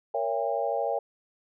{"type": "chord", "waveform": "sine", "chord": "A# diminished seventh", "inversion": "none", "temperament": "just", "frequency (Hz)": [466.2, 559.4, 671.3, 805.5], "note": ["A#4", "C#5", "E5", "G5"], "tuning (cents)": [0, 16, 31, 47], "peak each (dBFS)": [-32, -30, -31, -31], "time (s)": [0.14, 0.99], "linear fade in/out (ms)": 5, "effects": []}